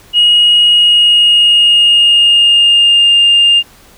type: tone with pitch glide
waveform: sine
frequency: 2885 to 2809 Hz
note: F#7 to F7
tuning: -44 to +9 cents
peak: -3 dBFS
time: 0.13-3.63 s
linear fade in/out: 50 ms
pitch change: -47 cents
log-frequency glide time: 0.67-3.15 s
effects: tanh soft clip ceiling -1 dBFS + pink hiss -42 dBFS RMS until 3.97 s